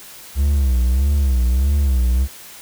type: tone with vibrato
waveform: triangle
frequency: 66.1 Hz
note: C2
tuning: 18 cents sharp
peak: -11 dBFS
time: 0.35-2.28 s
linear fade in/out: 50 ms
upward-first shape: sine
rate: 1.6 Hz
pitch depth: 150 cents each way
effects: white hiss -39 dBFS RMS until 2.61 s